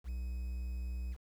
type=tone with quantisation; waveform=triangle; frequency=61.74 Hz; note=B1; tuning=in tune; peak=-34 dBFS; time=0.04-1.17 s; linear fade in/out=50 ms; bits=10; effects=none